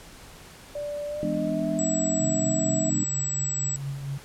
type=tone with pitch glide; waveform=sine; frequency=585 to 649.1 Hz; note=D5 to E5; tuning=-7 to -27 cents; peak=-29 dBFS; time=0.75-2.9 s; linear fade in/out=5 ms; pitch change=+180 cents; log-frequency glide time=1.07-1.65 s
type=chord; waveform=sine; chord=E dominant seventh; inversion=none; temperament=just; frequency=164.81 / 206 / 247.2 / 296.7 Hz; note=E3 / G#3 / B3 / D4; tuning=0 / -14 / +2 / +18 cents; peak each=-32 / -30 / -32 / -29 dBFS; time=1.23-3.04 s; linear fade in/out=0 ms
type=tone; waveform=sine; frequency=7800 Hz; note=B8; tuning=23 cents flat; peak=-27 dBFS; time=1.79-3.76 s; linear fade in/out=0 ms
type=tone with tremolo; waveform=sine; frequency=138.59 Hz; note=C#3; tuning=in tune; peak=-27 dBFS; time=2.2-4.18 s; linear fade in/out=5 ms; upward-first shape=triangle; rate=4.3 Hz; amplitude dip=60%
effects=pink hiss -47 dBFS RMS until 4.24 s + low-pass 12000 Hz 12 dB/octave